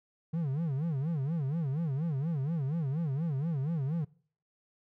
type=tone with vibrato; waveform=triangle; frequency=150 Hz; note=D3; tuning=37 cents sharp; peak=-27 dBFS; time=0.33-4.05 s; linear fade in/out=10 ms; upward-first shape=sine; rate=4.2 Hz; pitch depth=230 cents each way; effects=noise-tail reverb RT60 0.5 s tail -23 dB re dry